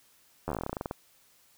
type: slowing click train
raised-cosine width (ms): 1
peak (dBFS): -18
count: 17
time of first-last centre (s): 0.48-0.911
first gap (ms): 11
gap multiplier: 1.11
effects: white hiss -63 dBFS RMS until 1.57 s